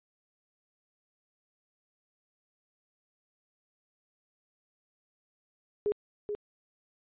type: tone with echo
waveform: sine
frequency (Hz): 414.8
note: G#4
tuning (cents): -2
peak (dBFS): -25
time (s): 5.86-5.92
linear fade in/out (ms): 0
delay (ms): 430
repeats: 1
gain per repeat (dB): -6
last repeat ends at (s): 6.35
effects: resampled to 8000 Hz